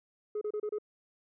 sine tone bursts, 421.5 Hz, G#4, 26 cents sharp, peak -29 dBFS, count 5, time 0.35-0.785 s, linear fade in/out 5 ms, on 63 ms, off 30 ms, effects tanh soft clip ceiling -30 dBFS

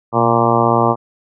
harmonic tone with a mistuned harmonic, 116.54 Hz, A#2, in tune, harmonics 1 / 2 / 3 / 4 / 5 / 6 / 7 / 8 / 9 / 10, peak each -20 / -20 / -20 / -20 / -20 / -20 / -20 / -20 / -20 / -20 dBFS, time 0.12-0.96 s, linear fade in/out 50 ms, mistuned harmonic 1, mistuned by +73 cents, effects none

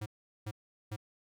square tone bursts, 106.4 Hz, G#2, 42 cents sharp, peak -37 dBFS, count 3, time 0.01-0.963 s, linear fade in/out 10 ms, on 51 ms, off 400 ms, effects none

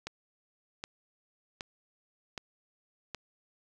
click train, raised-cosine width 0.2 ms, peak -20 dBFS, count 5, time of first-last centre 0.07-3.147 s, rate 1.3 Hz, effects none

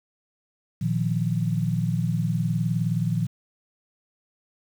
sine chord, Bb suspended fourth, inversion none, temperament just, 116.54 / 155.39 / 174.81 Hz, Bb2 / Eb3 / F3, 0 / -2 / +2 cents, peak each -26 dBFS, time 0.81-3.27 s, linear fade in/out 10 ms, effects 8-bit

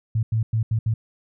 sine tone bursts at uneven times, 111.3 Hz, A2, 20 cents sharp, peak -18 dBFS, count 5, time 0.15-0.23 / 0.32-0.43 / 0.53-0.63 / 0.71-0.79 / 0.86-0.94 s, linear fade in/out 5 ms, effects none

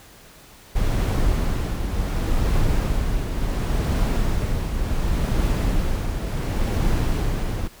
brown noise with tremolo, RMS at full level -19 dBFS, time 0.75-7.68 s, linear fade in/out 10 ms, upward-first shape triangle, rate 0.69 Hz, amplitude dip 50%, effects pink hiss -47 dBFS RMS until 7.8 s

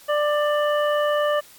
harmonic tone, 592 Hz, D5, 14 cents sharp, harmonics 1 / 2 / 3 / 5, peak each -19 / -25 / -29 / -33 dBFS, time 0.08-1.41 s, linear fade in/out 20 ms, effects white hiss -48 dBFS RMS until 1.58 s + MP3 96 kbps

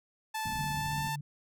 sawtooth tone with pitch glide, 875 to 888.2 Hz, A5 to A5, -10 to +16 cents, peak -29 dBFS, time 0.34-1.16 s, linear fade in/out 10 ms, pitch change +26 cents, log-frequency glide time 0.71-1.01 s
white low-pass noise, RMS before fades -42 dBFS, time 0.45-1.09 s, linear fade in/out 2 ms, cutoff 250 Hz, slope 48 dB/octave
sine tone, 144.9 Hz, D3, 23 cents flat, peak -36 dBFS, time 0.59-1.21 s, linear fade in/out 5 ms
effects none

